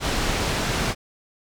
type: low-pass noise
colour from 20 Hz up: pink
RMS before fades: -24 dBFS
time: 0-0.95 s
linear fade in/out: 50 ms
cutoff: 6500 Hz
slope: 12 dB/octave
effects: none